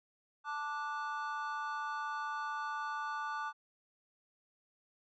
triangle chord, D major, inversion second, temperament equal with one note detuned, 880 / 1174.7 / 1468.1 Hz, A5 / D6 / F#6, 0 / 0 / -14 cents, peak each -39 / -38 / -40 dBFS, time 0.44-3.53 s, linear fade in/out 50 ms, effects resampled to 16000 Hz

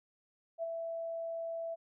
sine tone with ADSR envelope, 663 Hz, E5, 10 cents sharp, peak -32 dBFS, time 0.58-1.76 s, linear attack 48 ms, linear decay 22 ms, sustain -4 dB, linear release 27 ms, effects none

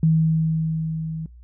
sine tone with level ramp, 160 Hz, D#3, 49 cents sharp, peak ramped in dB -13 to -27 dBFS, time 0.03-1.26 s, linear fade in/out 2 ms, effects noise-tail reverb RT60 0.2 s tail -25 dB re dry + added 60 Hz sine -42 dBFS peak until 1.43 s

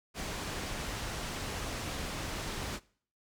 pink low-pass noise, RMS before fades -38 dBFS, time 0.14-2.8 s, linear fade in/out 50 ms, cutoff 8000 Hz, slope 12 dB/octave, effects noise-tail reverb RT60 0.5 s tail -21 dB re dry

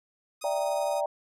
5% pulse tone with tremolo, 1244.5 Hz, D#6, in tune, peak -26 dBFS, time 0.41-1.01 s, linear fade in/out 10 ms, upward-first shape sine, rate 20 Hz, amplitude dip 40%
sine chord, E half-diminished seventh, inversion third, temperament equal, 587.3 / 659.3 / 784 / 932.3 Hz, D5 / E5 / G5 / Bb5, 0 / 0 / 0 / 0 cents, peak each -28 / -33 / -32 / -34 dBFS, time 0.44-1.06 s, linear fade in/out 2 ms
effects low-pass 11000 Hz 12 dB/octave

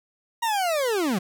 40% pulse linear sweep, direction down, 951 to 169.2 Hz, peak -21 dBFS, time 0.42-1.19 s, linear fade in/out 10 ms, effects none

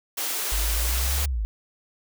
white high-pass noise, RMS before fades -28 dBFS, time 0.17-1.26 s, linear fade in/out 10 ms, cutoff 300 Hz, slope 24 dB/octave
sine exponential two-way sweep, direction up then down, 49 to 72.5 to 49 Hz, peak -23 dBFS, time 0.52-1.45 s, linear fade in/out 0 ms, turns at 1.26 s
effects none

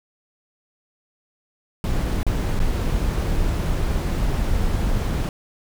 brown noise with dropouts, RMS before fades -21 dBFS, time 1.84-5.29 s, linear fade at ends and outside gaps 1 ms, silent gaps 2.231-2.266 / 2.593-2.601 s, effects none

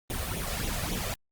pink noise with flanger, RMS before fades -32 dBFS, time 0.1-1.14 s, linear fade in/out 0 ms, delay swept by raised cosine 0.3 to 1.7 ms, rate 3.6 Hz, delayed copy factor +0.75, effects Opus 32 kbps

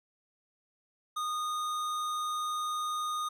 sine tone with hard clipping, 1231 Hz, D#6, 19 cents flat, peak -33 dBFS, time 1.16-3.29 s, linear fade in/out 10 ms, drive 15 dB, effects none

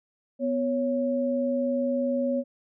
sine tone pair together, 248.6 / 554.4 Hz, B3 / C#5, +12 / 0 cents, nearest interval octave + major second, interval 1388 cents, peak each -26 dBFS, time 0.39-2.44 s, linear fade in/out 50 ms, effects none

